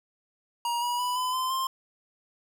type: tone with pitch steps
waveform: square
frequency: 948 / 967.9 / 988.3 / 1009 / 1030.2 / 1051.9 Hz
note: A#5 / B5 / B5 / B5 / C6 / C6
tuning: +29 / -35 / +1 / +37 / -27 / +9 cents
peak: -27 dBFS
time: 0.65-1.67 s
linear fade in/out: 2 ms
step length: 170 ms
effects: none